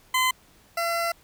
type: tone pair in turn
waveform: 20% pulse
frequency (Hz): 1025 / 678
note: C6 / E5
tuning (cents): -36 / +49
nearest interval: perfect fifth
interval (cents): 715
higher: first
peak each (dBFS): -15 / -19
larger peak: first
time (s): 0.14-0.31 / 0.77-1.12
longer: second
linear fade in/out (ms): 5
effects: pink hiss -57 dBFS RMS until 1.23 s